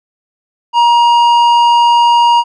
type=tone with tanh clipping; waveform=sine; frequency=947 Hz; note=A#5; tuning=27 cents sharp; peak=-7 dBFS; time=0.73-2.44 s; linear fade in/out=50 ms; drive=10 dB; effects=none